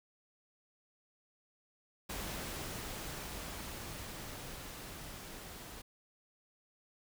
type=noise with level ramp; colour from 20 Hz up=pink; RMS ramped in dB=-41 to -49 dBFS; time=2.09-5.82 s; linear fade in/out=10 ms; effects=none